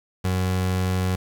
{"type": "tone", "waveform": "30% pulse", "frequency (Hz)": 92.5, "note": "F#2", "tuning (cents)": 0, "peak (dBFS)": -18, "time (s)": [0.24, 1.16], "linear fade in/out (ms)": 10, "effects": ["8-bit"]}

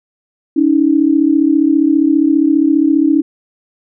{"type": "tone pair together", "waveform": "sine", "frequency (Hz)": [283.1, 318], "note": ["C#4", "D#4"], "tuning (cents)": [37, 38], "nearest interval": "major second", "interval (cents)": 201, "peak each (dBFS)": -11, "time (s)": [0.56, 3.22], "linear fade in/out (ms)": 10, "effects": []}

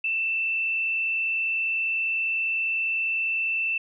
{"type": "tone with frequency modulation", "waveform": "sine", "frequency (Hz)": 2665, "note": "E7", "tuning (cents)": 18, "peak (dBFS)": -23, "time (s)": [0.04, 3.78], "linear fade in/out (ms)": 5, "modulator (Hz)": 40, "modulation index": 1.1, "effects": []}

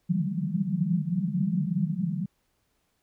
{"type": "band-pass noise", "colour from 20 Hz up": "white", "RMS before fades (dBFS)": -27, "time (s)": [0.09, 2.26], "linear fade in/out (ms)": 20, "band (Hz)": [150, 200], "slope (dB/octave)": 96, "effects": ["pink hiss -73 dBFS RMS until 3.02 s"]}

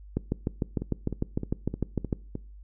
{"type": "two click trains", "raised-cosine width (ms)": 3, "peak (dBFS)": [-13, -19], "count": [14, 6], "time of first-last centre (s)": [[0.17, 2.128], [0.82, 2.354]], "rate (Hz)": [6.64, 3.26], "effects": ["noise-tail reverb RT60 0.4 s tail -22 dB re dry", "added 50 Hz sine -44 dBFS peak until 2.63 s"]}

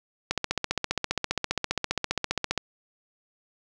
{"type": "click train", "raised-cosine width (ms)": 0.2, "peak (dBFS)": -8, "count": 35, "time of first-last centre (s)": [0.31, 2.577], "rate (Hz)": 15, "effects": []}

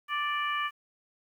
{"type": "harmonic tone", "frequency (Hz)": 587.3, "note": "D5", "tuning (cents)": 0, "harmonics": [2, 3, 4, 5], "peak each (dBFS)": [-30, -34, -36, -38], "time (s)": [0.08, 0.71], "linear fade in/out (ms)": 50, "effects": ["10-bit"]}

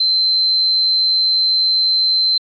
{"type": "tone", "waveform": "sine", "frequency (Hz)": 4094, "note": "C8", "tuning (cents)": -38, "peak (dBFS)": -12, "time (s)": [0, 2.38], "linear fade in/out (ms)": 5, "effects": ["AAC 64 kbps"]}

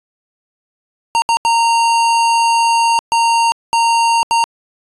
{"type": "tone bursts at uneven times", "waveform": "square", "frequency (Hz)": 924, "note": "A#5", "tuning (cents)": -16, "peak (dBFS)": -11, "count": 6, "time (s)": [[1.15, 1.22], [1.29, 1.37], [1.45, 2.99], [3.12, 3.52], [3.73, 4.23], [4.31, 4.44]], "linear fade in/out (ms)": 0, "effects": ["resampled to 24000 Hz"]}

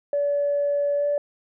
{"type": "tone with pitch glide", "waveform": "sine", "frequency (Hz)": [574, 580], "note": ["D5", "D5"], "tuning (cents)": [-40, -22], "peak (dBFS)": -19, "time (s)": [0.13, 1.18], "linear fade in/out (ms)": 2, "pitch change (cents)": 18, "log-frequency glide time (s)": [0.96, 1.06], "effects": ["tanh soft clip ceiling -15 dBFS"]}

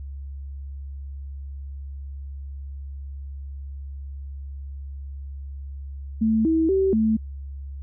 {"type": "tone with pitch steps", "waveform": "sine", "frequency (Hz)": [221.2, 322.7, 384.8, 219.8], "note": ["A3", "E4", "G4", "A3"], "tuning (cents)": [9, -37, -32, -2], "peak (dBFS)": -17, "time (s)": [6.21, 7.17], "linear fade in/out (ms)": 10, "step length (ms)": 240, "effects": ["added 69 Hz sine -32 dBFS peak until 7.82 s"]}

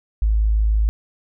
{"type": "tone", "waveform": "sine", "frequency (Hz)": 53.4, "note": "G#1", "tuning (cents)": 49, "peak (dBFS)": -14, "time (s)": [0.22, 0.89], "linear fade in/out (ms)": 0, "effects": []}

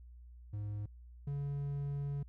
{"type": "tone pair in turn", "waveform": "triangle", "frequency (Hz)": [103.83, 141.79], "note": ["G#2", "C#3"], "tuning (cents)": [0, 40], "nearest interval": "perfect fourth", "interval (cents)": 540, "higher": "second", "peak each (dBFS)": [-35, -33], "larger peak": "second", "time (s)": [[0.53, 0.86], [1.27, 2.23]], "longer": "second", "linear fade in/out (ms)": 5, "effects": ["added 60 Hz sine -51 dBFS peak until 2.28 s"]}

